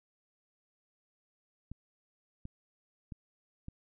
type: clicks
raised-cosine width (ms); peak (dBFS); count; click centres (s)
5; -30; 4; 1.716 / 2.454 / 3.122 / 3.684
effects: none